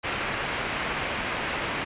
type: low-pass noise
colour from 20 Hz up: white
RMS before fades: -30 dBFS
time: 0.03-1.85 s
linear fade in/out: 20 ms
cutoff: 2700 Hz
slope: 24 dB/octave
effects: resampled to 8000 Hz